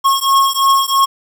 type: beating tone pair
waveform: square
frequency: 1088 / 1091 Hz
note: C#6 / C#6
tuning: -33 / -28 cents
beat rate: 3 Hz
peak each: -14 dBFS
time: 0.04-1.06 s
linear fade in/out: 20 ms
effects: 7-bit